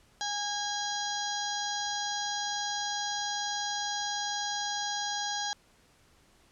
harmonic tone with a mistuned harmonic, 820 Hz, G#5, 22 cents flat, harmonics 1 / 2 / 4 / 5 / 6 / 7 / 8, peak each -35 / -38 / -39 / -39 / -41 / -41 / -40 dBFS, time 0.21-5.53 s, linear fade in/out 0 ms, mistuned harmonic 5, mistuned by -26 cents, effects pink hiss -63 dBFS RMS until 6.51 s + low-pass 10000 Hz 12 dB/octave

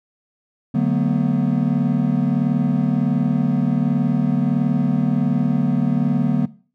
triangle chord, B minor seventh, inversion first, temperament equal with one note detuned, 146.83 / 185 / 225.5 / 246.9 Hz, D3 / F#3 / A3 / B3, 0 / 0 / +43 / 0 cents, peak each -19 dBFS, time 0.74-6.46 s, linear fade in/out 10 ms, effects noise-tail reverb RT60 0.4 s tail -19 dB re dry

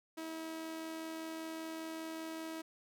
sawtooth tone with amplitude modulation, 322 Hz, E4, 41 cents flat, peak -36 dBFS, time 0.17-2.62 s, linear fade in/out 10 ms, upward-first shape sine, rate 85.1 Hz, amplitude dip 30%, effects none

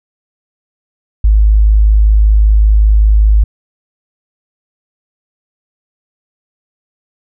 sine tone, 52.6 Hz, G#1, 23 cents sharp, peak -4 dBFS, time 1.24-3.44 s, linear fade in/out 5 ms, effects none

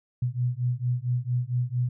sine beating tone pair, 121.4 / 125.8 Hz, B2 / B2, -29 / +32 cents, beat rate 4.4 Hz, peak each -27 dBFS, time 0.22-1.89 s, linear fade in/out 5 ms, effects none

